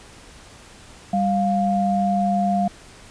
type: tone pair together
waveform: sine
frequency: 196.8 / 701.9 Hz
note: G3 / F5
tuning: +7 / +9 cents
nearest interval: octave + minor seventh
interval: 2202 cents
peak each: -20 dBFS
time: 1.13-2.68 s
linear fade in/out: 5 ms
effects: pink hiss -45 dBFS RMS until 3.1 s + resampled to 22050 Hz